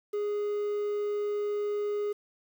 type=tone with quantisation; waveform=triangle; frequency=414 Hz; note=G#4; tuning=5 cents flat; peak=-26 dBFS; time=0.13-2.13 s; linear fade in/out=10 ms; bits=9; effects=none